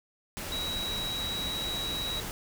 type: tone in noise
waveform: sine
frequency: 3869 Hz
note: B7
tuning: 36 cents flat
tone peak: -32 dBFS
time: 0.52-2.2 s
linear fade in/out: 0 ms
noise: pink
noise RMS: -37 dBFS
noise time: 0.37-2.31 s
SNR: +2 dB
effects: none